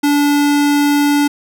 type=tone; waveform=square; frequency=289.3 Hz; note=D4; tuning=26 cents flat; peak=-11 dBFS; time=0.03-1.28 s; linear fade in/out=10 ms; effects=none